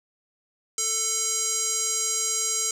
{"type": "tone with band-pass filter", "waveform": "square", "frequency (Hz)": 442.7, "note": "A4", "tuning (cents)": 11, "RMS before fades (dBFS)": -26, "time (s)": [0.78, 2.71], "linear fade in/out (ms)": 2, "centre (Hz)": 7100, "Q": 4.9, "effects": []}